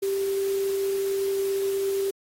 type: tone in noise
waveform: sine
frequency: 392 Hz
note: G4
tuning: in tune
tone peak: -23 dBFS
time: 0.02-2.11 s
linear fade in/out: 10 ms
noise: white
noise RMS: -40 dBFS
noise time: 0.02-2.11 s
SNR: +14 dB
effects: AAC 48 kbps